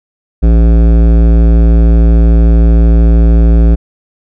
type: tone with hard clipping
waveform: sine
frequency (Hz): 56.6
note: A1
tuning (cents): +50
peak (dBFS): -5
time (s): 0.42-3.76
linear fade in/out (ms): 20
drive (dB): 15
effects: none